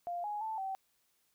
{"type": "tone with pitch steps", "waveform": "sine", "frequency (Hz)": [698, 833, 880, 770], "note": ["F5", "G#5", "A5", "G5"], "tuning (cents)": [-1, 5, 0, -31], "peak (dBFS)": -35, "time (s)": [0.07, 0.75], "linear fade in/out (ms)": 0, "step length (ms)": 170, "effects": ["white hiss -75 dBFS RMS until 1.34 s"]}